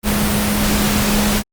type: tone in noise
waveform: sine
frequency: 207.7 Hz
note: G#3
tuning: in tune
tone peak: -17 dBFS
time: 0.03-1.43 s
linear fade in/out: 50 ms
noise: pink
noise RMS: -18 dBFS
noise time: 0.03-1.43 s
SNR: -2 dB
effects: Opus 32 kbps